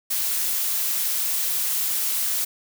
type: noise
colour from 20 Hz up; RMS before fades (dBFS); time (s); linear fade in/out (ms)
blue; -24; 0.1-2.45; 10
effects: none